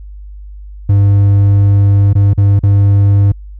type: tone with dropouts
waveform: triangle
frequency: 100.2 Hz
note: G2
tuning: 38 cents sharp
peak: -3 dBFS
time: 0.89-3.32 s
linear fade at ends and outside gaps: 5 ms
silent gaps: 2.132-2.152 / 2.335-2.377 / 2.593-2.634 s
effects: added 50 Hz sine -27 dBFS peak until 3.59 s